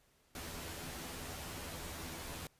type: noise with comb filter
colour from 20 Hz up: pink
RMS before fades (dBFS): -45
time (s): 0.35-2.47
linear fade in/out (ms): 2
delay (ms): 12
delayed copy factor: +0.65
effects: pink hiss -71 dBFS RMS until 2.59 s + resampled to 32000 Hz